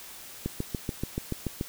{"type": "click train", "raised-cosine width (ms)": 3, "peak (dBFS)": -16, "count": 9, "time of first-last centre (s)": [0.46, 1.611], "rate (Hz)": 6.95, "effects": ["white hiss -45 dBFS RMS until 1.68 s"]}